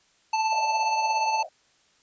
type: tone with tremolo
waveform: square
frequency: 880 Hz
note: A5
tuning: in tune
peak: -21 dBFS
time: 0.33-1.43 s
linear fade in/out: 5 ms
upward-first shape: triangle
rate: 17 Hz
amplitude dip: 45%
type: band-pass noise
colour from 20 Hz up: pink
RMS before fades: -38 dBFS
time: 0.51-1.49 s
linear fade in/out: 20 ms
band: 580 to 750 Hz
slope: 96 dB/octave
effects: white hiss -63 dBFS RMS until 2.02 s + resampled to 16000 Hz